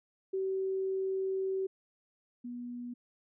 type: tone pair in turn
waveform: sine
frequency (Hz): 382.4 / 243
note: G4 / B3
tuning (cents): -43 / -28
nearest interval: minor sixth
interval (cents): 785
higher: first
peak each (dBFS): -30 / -38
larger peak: first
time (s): 0.33-1.67 / 2.44-2.94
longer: first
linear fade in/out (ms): 10
effects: none